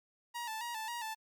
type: tone with vibrato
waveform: sawtooth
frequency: 914 Hz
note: A#5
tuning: 34 cents flat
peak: -34 dBFS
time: 0.34-1.15 s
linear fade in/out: 20 ms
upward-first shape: square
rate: 3.7 Hz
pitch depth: 67 cents each way
effects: MP3 96 kbps

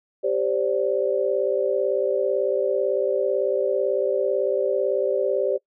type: chord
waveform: sine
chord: G suspended fourth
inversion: none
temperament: equal with one note detuned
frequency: 392 / 523.3 / 581.3 Hz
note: G4 / C5 / D5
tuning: 0 / 0 / -18 cents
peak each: -24 dBFS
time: 0.23-5.58 s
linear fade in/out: 20 ms
effects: noise-tail reverb RT60 0.1 s tail -22 dB re dry

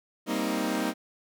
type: chord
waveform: sawtooth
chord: C minor seventh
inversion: second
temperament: equal with one note detuned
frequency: 196 / 233.1 / 261.6 / 313.8 Hz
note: G3 / Bb3 / C4 / Eb4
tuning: 0 / 0 / 0 / +15 cents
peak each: -30 / -28 / -29 / -27 dBFS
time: 0.26-0.94 s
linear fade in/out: 50 ms
effects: none

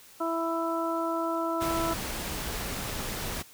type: harmonic tone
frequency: 330.8 Hz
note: E4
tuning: 6 cents sharp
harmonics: 1 / 2 / 3 / 4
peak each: -31 / -32 / -34 / -33 dBFS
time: 0.2-1.94 s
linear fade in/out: 10 ms
type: noise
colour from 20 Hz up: pink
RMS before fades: -34 dBFS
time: 1.6-3.43 s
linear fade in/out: 20 ms
effects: white hiss -53 dBFS RMS until 3.53 s

